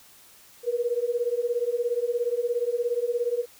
sine beating tone pair, 470 / 487 Hz, A#4 / B4, +14 / -24 cents, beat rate 17 Hz, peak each -27 / -26 dBFS, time 0.63-3.46 s, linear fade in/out 50 ms, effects white hiss -53 dBFS RMS until 3.59 s

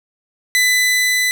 sawtooth tone with level ramp, 2000 Hz, B6, 21 cents sharp, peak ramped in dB -8 to -11 dBFS, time 0.55-1.31 s, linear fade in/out 0 ms, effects none

